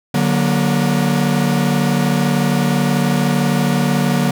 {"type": "chord", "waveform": "45% pulse", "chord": "D augmented", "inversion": "none", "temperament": "equal with one note detuned", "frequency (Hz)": [146.83, 185, 238], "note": ["D3", "F#3", "A#3"], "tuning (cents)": [0, 0, 36], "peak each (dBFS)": -18, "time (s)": [0.14, 4.31], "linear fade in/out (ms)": 5, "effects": []}